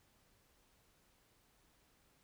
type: silence
effects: pink hiss -72 dBFS RMS until 2.23 s